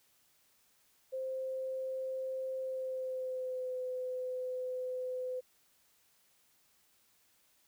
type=tone with pitch glide; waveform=sine; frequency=523.3 to 507.5 Hz; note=C5 to B4; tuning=0 to +47 cents; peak=-35 dBFS; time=1.12-5.41 s; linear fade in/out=20 ms; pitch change=-53 cents; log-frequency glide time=2.58-3.78 s; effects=white hiss -70 dBFS RMS until 7.67 s